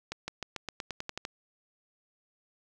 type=accelerating click train; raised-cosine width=0.2 ms; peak=-18 dBFS; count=11; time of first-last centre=0.12-1.251 s; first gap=160 ms; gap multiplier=0.92; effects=none